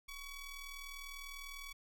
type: ring-modulated tone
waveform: sawtooth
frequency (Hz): 1130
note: C#6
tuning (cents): +33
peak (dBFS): -39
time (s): 0.08-1.73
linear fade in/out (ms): 10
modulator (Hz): 1150
effects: none